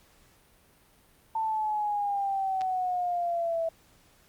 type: exponential sweep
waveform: sine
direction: down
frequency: 894 to 654 Hz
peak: -26 dBFS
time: 1.35-3.69 s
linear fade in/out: 5 ms
type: clicks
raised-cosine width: 0.2 ms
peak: -25 dBFS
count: 2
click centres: 2.61 / 2.617 s
effects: pink hiss -61 dBFS RMS until 4.28 s + Opus 48 kbps